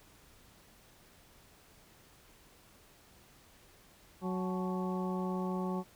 harmonic tone with a mistuned harmonic, 185 Hz, F#3, in tune, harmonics 1 / 2 / 3 / 4 / 5 / 6, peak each -34 / -39 / -45 / -46 / -43 / -45 dBFS, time 4.21-5.84 s, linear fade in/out 50 ms, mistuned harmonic 5, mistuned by -97 cents, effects pink hiss -61 dBFS RMS until 5.95 s

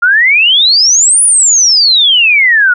sine exponential two-way sweep, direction up then down, 1378 to 9956 to 1412 Hz, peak -4 dBFS, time 0.02-2.74 s, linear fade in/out 10 ms, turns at 1.23 s, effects none

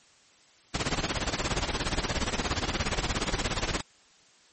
pink noise with tremolo, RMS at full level -26 dBFS, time 0.74-3.81 s, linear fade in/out 5 ms, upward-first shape sine, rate 17 Hz, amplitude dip 80%, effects white hiss -59 dBFS RMS until 4.52 s + MP3 32 kbps

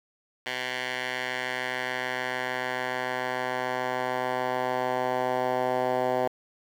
10% pulse tone with band-pass filter sweep, 126.8 Hz, B2, 46 cents sharp, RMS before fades -29 dBFS, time 0.46-6.28 s, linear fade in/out 5 ms, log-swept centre 2400 to 700 Hz, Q 1.4, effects 8-bit

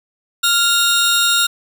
sawtooth tone pair together, 1396.9 / 3729 Hz, F6 / A#7, 0 / 0 cents, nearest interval octave + perfect fourth, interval 1700 cents, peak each -12 dBFS, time 0.43-1.47 s, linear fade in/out 10 ms, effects none

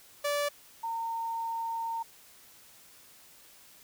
sawtooth / sine tone pair in turn, 580 / 914.3 Hz, D5 / A#5, -22 / -34 cents, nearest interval minor sixth, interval 788 cents, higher second, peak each -24 / -31 dBFS, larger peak first, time 0.24-0.49 / 0.83-2.03 s, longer second, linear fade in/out 10 ms, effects white hiss -56 dBFS RMS until 3.83 s

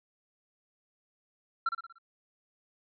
triangle tone with echo, 1357 Hz, E6, 50 cents sharp, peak -23 dBFS, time 1.66-1.69 s, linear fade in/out 5 ms, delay 59 ms, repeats 5, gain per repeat -6 dB, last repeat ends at 1.985 s, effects resampled to 11025 Hz

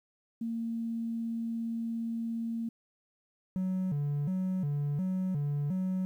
sine tone, 229.3 Hz, A#3, 28 cents flat, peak -31 dBFS, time 0.41-2.69 s, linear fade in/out 5 ms
triangle tone with vibrato, 164.2 Hz, E3, 6 cents flat, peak -26 dBFS, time 3.56-6.05 s, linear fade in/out 0 ms, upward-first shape square, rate 1.4 Hz, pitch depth 220 cents each way
effects tanh soft clip ceiling -22 dBFS + 11-bit

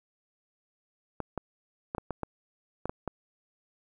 clicks, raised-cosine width 1 ms, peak -18 dBFS, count 9, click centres 1.203 / 1.377 / 1.949 / 1.982 / 2.107 / 2.233 / 2.856 / 2.895 / 3.077 s, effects 10-bit

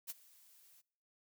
blue noise with ADSR envelope, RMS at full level -41 dBFS, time 0.07-0.82 s, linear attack 30 ms, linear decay 27 ms, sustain -23 dB, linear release 22 ms, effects noise-tail reverb RT60 0.8 s tail -25 dB re dry

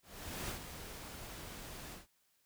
pink noise with ADSR envelope, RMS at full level -40 dBFS, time 0.02-2.07 s, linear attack 470 ms, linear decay 97 ms, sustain -8 dB, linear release 150 ms, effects white hiss -75 dBFS RMS until 2.45 s

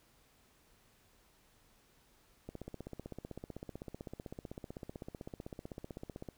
click train, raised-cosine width 2 ms, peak -30 dBFS, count 61, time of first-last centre 2.49-6.287 s, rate 15.8 Hz, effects pink hiss -68 dBFS RMS until 6.37 s

